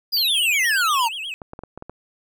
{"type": "exponential sweep", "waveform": "square", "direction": "down", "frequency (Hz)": [4978, 881], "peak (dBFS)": -18, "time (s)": [0.12, 1.09], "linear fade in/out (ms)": 20}
{"type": "tone with vibrato", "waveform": "triangle", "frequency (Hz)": 2900, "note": "F#7", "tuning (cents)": -35, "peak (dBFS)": -26, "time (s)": [0.17, 1.34], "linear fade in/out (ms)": 0, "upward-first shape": "sine", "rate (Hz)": 8.4, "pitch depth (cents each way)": 230}
{"type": "clicks", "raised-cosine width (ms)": 1, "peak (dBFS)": -21, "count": 7, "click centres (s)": [1.418, 1.534, 1.591, 1.636, 1.776, 1.824, 1.896]}
{"effects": []}